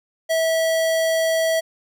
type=tone; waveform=square; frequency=650 Hz; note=E5; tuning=24 cents flat; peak=-18 dBFS; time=0.29-1.61 s; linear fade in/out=20 ms; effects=none